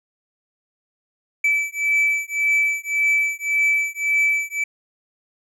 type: beating tone pair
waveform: triangle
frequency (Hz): 2309 / 2310.8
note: D7 / D7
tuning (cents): -30 / -29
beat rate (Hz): 1.8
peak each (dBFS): -19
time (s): 1.44-4.64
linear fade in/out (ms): 5
effects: none